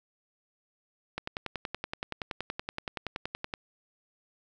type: click train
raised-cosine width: 0.3 ms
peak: -17 dBFS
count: 26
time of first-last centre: 1.18-3.538 s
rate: 10.6 Hz
effects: none